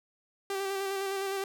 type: tone with vibrato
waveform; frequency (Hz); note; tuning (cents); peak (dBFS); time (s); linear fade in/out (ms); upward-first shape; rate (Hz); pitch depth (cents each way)
sawtooth; 390.7; G4; -6; -27; 0.5-1.44; 2; square; 9.8; 21
effects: none